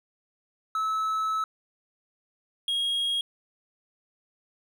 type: tone pair in turn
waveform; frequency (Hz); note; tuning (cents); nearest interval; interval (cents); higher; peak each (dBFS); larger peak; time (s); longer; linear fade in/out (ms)
triangle; 1300 / 3276; E6 / G#7; -24 / -24; octave + major third; 1600; second; -23; neither; 0.75-1.44 / 2.68-3.21; first; 2
effects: none